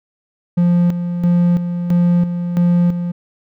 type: tone with tremolo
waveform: triangle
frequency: 174.61 Hz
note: F3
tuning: in tune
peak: -8 dBFS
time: 0.57-3.12 s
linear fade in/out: 10 ms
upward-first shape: square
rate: 1.5 Hz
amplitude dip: 60%
effects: none